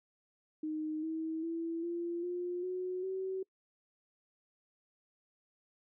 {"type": "tone with pitch steps", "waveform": "sine", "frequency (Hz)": [310, 320.6, 331.5, 342.8, 354.5, 366.5, 379], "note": ["D#4", "E4", "E4", "F4", "F4", "F#4", "F#4"], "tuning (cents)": [-6, -48, 10, -32, 26, -16, 42], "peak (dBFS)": -34, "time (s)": [0.63, 3.43], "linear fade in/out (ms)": 5, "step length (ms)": 400, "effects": ["noise-tail reverb RT60 0.1 s tail -25 dB re dry"]}